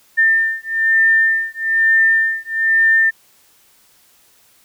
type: beating tone pair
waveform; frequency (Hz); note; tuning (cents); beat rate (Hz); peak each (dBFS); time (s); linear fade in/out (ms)
sine; 1798 / 1799.1; A6 / A6; +37 / +38; 1.1; -15; 0.17-3.11; 20
effects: white hiss -53 dBFS RMS until 4.64 s